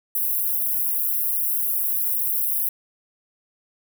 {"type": "high-pass noise", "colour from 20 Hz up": "white", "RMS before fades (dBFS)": -23, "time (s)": [0.15, 2.69], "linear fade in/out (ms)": 2, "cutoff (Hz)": 11000, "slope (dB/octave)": 48, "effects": []}